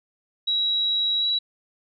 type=tone with pitch glide; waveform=sine; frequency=3873 to 3907 Hz; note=B7 to B7; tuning=-35 to -19 cents; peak=-20 dBFS; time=0.47-1.39 s; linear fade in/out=10 ms; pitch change=+16 cents; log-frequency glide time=1.19-1.26 s; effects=none